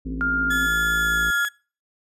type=tone with vibrato; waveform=sine; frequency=261.6 Hz; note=C4; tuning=in tune; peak=-29 dBFS; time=0.05-0.68 s; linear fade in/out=20 ms; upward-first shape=sine; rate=17 Hz; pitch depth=40 cents each way
type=harmonic tone; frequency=55.1 Hz; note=A1; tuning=3 cents sharp; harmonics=1 / 3 / 4 / 5 / 6 / 7 / 8 / 9; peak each=-30 / -36 / -48 / -42 / -46 / -45 / -47 / -53 dBFS; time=0.05-1.31 s; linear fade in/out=10 ms
type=tone; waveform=sine; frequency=1405 Hz; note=F6; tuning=10 cents sharp; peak=-20 dBFS; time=0.21-1.45 s; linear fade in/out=0 ms
type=tone with pitch glide; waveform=35% pulse; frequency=1708 to 1682.5 Hz; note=G#6 to G#6; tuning=+48 to +22 cents; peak=-22 dBFS; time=0.5-1.49 s; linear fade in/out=10 ms; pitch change=-26 cents; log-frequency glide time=0.97-1.34 s
effects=noise-tail reverb RT60 0.4 s tail -26 dB re dry + resampled to 32000 Hz